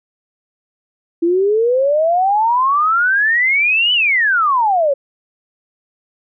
sine exponential two-way sweep, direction up then down, 330 to 3014 to 535 Hz, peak -11 dBFS, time 1.22-4.94 s, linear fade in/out 10 ms, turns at 3.93 s, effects none

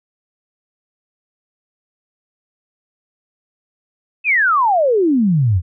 sine exponential sweep, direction down, 2637 to 81.7 Hz, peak -11 dBFS, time 4.24-5.62 s, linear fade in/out 50 ms, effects none

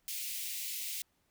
white high-pass noise, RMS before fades -39 dBFS, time 0.08-1.02 s, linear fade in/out 0 ms, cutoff 2100 Hz, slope 48 dB/octave, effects pink hiss -75 dBFS RMS until 1.3 s

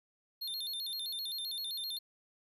square tone with vibrato, 3919 Hz, B7, 14 cents flat, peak -37 dBFS, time 0.41-1.99 s, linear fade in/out 10 ms, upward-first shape square, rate 7.7 Hz, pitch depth 150 cents each way, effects none

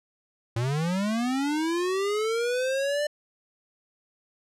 square linear sweep, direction up, 111.3 to 598 Hz, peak -25 dBFS, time 0.56-3.07 s, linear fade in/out 5 ms, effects low-pass 9000 Hz 12 dB/octave

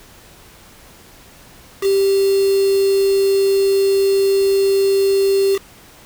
sine tone with quantisation, 392 Hz, G4, in tune, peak -12 dBFS, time 1.81-5.59 s, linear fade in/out 50 ms, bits 4, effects pink hiss -44 dBFS RMS until 6.05 s

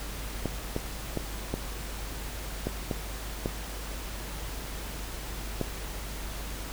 clicks, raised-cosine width 2 ms, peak -15 dBFS, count 8, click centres 0.457 / 0.764 / 1.173 / 1.54 / 2.67 / 2.912 / 3.459 / 5.613 s, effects added 50 Hz sine -37 dBFS peak until 6.72 s + pink hiss -40 dBFS RMS until 6.72 s

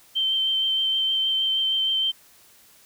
sine tone with vibrato, 3116 Hz, G7, 11 cents flat, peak -20 dBFS, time 0.15-2.12 s, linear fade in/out 20 ms, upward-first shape triangle, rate 6.4 Hz, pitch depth 16 cents each way, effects white hiss -54 dBFS RMS until 2.85 s

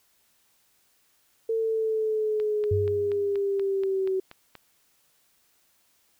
sine linear sweep, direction down, 451 to 377.6 Hz, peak -23 dBFS, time 1.49-4.2 s, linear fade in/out 5 ms
click train, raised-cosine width 0.3 ms, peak -27 dBFS, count 10, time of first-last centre 2.4-4.553 s, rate 4.18 Hz
sine tone with exponential decay, 95.8 Hz, G2, 39 cents flat, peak -21 dBFS, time 2.71-3.4 s, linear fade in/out 5 ms, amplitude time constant 150 ms
effects white hiss -66 dBFS RMS until 6.19 s

